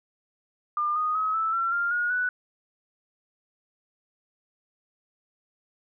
sine tone with pitch steps, 1202 / 1238.7 / 1276.4 / 1315.3 / 1355.4 / 1396.8 / 1439.4 / 1483.3 Hz, D6 / D#6 / D#6 / E6 / E6 / F6 / F#6 / F#6, +40 / -8 / +44 / -4 / +48 / 0 / -48 / +4 cents, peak -23 dBFS, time 0.77-2.29 s, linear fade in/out 2 ms, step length 190 ms, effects none

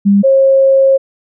sine tone pair in turn, 200.2 / 539 Hz, G3 / C#5, +37 / -49 cents, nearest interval octave + perfect fourth, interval 1714 cents, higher second, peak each -5 dBFS, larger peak neither, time 0.05-0.23 / 0.23-0.98 s, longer second, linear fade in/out 20 ms, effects none

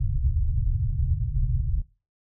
pink low-pass noise, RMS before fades -24 dBFS, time 0-1.82 s, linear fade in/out 10 ms, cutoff 140 Hz, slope 96 dB/octave, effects noise-tail reverb RT60 0.3 s tail -18 dB re dry

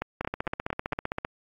two click trains, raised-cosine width 0.5 ms, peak -14 / -14 dBFS, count 17 / 5, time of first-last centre 0.21-1.249 / 0.02-0.931 s, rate 15.4 / 4.39 Hz, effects AAC 48 kbps

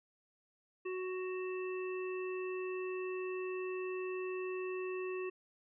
harmonic tone with a mistuned harmonic, 370 Hz, F#4, in tune, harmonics 1 / 3 / 5 / 7, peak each -37 / -49 / -53 / -48 dBFS, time 0.85-5.3 s, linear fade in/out 10 ms, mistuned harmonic 7, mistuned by +42 cents, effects none

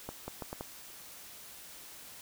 accelerating click train, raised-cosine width 1 ms, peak -24 dBFS, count 5, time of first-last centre 0.09-0.61 s, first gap 190 ms, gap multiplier 0.75, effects white hiss -50 dBFS RMS until 2.21 s

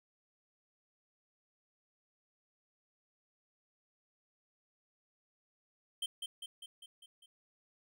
square tone with echo, 3136 Hz, G7, in tune, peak -35 dBFS, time 6.02-6.06 s, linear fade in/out 5 ms, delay 200 ms, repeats 6, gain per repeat -4 dB, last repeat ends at 7.26 s, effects none

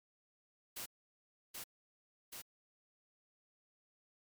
white noise with echo, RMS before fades -44 dBFS, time 0.76-0.86 s, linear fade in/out 10 ms, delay 780 ms, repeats 2, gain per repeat -2 dB, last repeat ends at 2.42 s, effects MP3 96 kbps

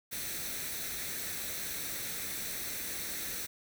white noise with comb filter, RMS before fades -38 dBFS, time 0.11-3.47 s, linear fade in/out 20 ms, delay 0.5 ms, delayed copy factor +0.55, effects none

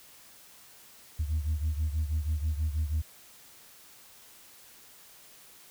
sine beating tone pair, 75.6 / 81.8 Hz, D#2 / E2, -49 / -13 cents, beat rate 6.2 Hz, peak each -27 / -31 dBFS, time 1.19-3.02 s, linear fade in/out 10 ms, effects tanh soft clip ceiling -23 dBFS + white hiss -54 dBFS RMS until 5.7 s

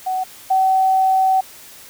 sine tone pair in turn, 748 / 760.6 Hz, F#5 / F#5, +19 / +48 cents, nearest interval unison, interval 29 cents, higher second, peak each -18 / -12 dBFS, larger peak second, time 0.06-0.24 / 0.5-1.41 s, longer second, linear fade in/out 10 ms, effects white hiss -41 dBFS RMS until 1.89 s

